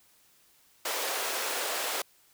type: high-pass noise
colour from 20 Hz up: pink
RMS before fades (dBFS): -32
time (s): 0.85-2.02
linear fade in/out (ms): 5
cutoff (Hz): 440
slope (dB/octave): 24
effects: white hiss -63 dBFS RMS until 2.33 s